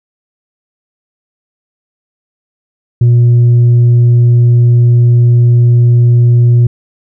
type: tone with tanh clipping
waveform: sine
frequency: 120 Hz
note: B2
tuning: 49 cents flat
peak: -4 dBFS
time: 3.01-6.67 s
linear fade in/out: 5 ms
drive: 2 dB
effects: none